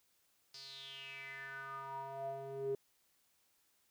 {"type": "tone with band-pass filter sweep", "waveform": "square", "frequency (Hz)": 136.2, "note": "C#3", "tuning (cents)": -30, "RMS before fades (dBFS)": -45, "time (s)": [0.54, 2.75], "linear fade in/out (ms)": 2, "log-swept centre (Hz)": [4900, 390], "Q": 7.2, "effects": ["white hiss -75 dBFS RMS until 3.9 s"]}